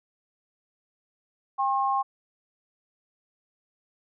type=tone pair together; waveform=sine; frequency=800 / 1075.9 Hz; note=G5 / C6; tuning=+35 / +48 cents; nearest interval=perfect fourth; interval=513 cents; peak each=-25 dBFS; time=1.58-2.03 s; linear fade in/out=20 ms; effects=none